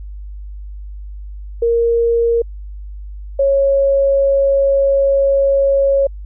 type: tone pair in turn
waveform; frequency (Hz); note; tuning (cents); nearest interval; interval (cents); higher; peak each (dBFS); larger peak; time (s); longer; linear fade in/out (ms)
sine; 466.2 / 550.9; A#4 / C#5; 0 / -11; minor third; 289; second; -11 / -10; second; 1.62-2.42 / 3.39-6.07; second; 5
effects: added 50 Hz sine -27 dBFS peak until 6.25 s